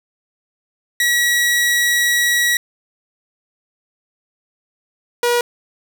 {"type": "tone pair in turn", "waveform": "sawtooth", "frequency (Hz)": [1923, 480.8], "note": ["B6", "B4"], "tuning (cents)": [-47, -46], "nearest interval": "2 octaves", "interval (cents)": 2399, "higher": "first", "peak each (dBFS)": -10, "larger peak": "neither", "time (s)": [[1, 2.57], [5.23, 5.41]], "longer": "first", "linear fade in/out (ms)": 2, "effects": []}